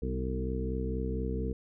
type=harmonic tone with a mistuned harmonic; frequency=64.3 Hz; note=C2; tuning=30 cents flat; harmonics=1 / 2 / 3 / 4 / 5 / 6 / 7; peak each=-33 / -39 / -38 / -40 / -43 / -43 / -38 dBFS; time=0.02-1.53 s; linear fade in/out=5 ms; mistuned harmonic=4; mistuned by=-27 cents; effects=none